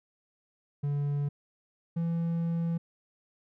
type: tone pair in turn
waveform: triangle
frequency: 143.7 / 167.61 Hz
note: D3 / E3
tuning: -37 / +29 cents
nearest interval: minor third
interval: 266 cents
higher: second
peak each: -25 / -25 dBFS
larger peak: neither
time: 0.83-1.29 / 1.96-2.78 s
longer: second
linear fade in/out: 10 ms
effects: none